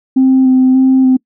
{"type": "tone with vibrato", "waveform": "sine", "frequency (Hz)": 260.4, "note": "C4", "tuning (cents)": -8, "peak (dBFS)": -4, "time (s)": [0.16, 1.17], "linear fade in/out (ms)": 10, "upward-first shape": "square", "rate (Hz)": 1.7, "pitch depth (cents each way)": 13, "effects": ["noise-tail reverb RT60 0.1 s tail -26 dB re dry", "tanh soft clip ceiling -2 dBFS"]}